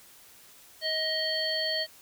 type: harmonic tone with a mistuned harmonic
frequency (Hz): 633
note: D#5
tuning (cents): +30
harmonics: 1 / 3 / 5 / 7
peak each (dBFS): -33 / -34 / -34 / -30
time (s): 0.81-1.87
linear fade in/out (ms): 50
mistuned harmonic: 3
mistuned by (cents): -16
effects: white hiss -54 dBFS RMS until 2.01 s